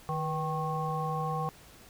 harmonic tone with a mistuned harmonic, 155.56 Hz, D#3, in tune, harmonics 1 / 3 / 5 / 7, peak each -33 / -38 / -35 / -35 dBFS, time 0.09-1.49 s, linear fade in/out 0 ms, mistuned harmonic 3, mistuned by +73 cents, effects pink hiss -54 dBFS RMS until 1.89 s

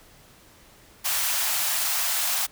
white high-pass noise, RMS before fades -25 dBFS, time 1.04-2.47 s, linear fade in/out 20 ms, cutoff 630 Hz, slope 48 dB/octave, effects pink hiss -53 dBFS RMS until 2.51 s

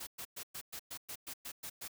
white noise bursts, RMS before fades -44 dBFS, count 11, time 0-1.881 s, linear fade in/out 10 ms, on 71 ms, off 110 ms, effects none

